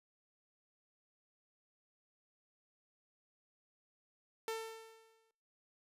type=tone with exponential decay; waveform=sawtooth; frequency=447.6 Hz; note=A4; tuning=30 cents sharp; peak=-32 dBFS; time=4.48-5.31 s; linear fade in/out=1 ms; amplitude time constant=180 ms; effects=noise-tail reverb RT60 0.8 s tail -26 dB re dry + resampled to 32000 Hz